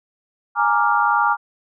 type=chord; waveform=sine; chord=Bb dominant seventh; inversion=third; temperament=equal; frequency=830.6 / 932.3 / 1174.7 / 1396.9 Hz; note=Ab5 / Bb5 / D6 / F6; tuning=0 / 0 / 0 / 0 cents; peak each=-20 dBFS; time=0.55-1.37 s; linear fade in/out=50 ms; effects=none